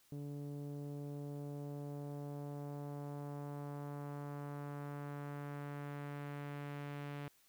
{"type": "tone with low-pass filter sweep", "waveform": "sawtooth", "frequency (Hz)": 144.1, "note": "D3", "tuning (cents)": -33, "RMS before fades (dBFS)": -45, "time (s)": [0.12, 7.28], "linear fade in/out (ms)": 2, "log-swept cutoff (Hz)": [370, 2700], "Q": 1.2, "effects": ["white hiss -70 dBFS RMS until 7.48 s"]}